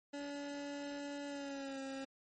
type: tone with pitch glide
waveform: 25% pulse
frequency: 285.7 to 269.7 Hz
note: D4 to C#4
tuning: -48 to -47 cents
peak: -38 dBFS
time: 0.13-2.05 s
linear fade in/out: 10 ms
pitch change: -99 cents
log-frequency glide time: 1.27-1.8 s
effects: MP3 32 kbps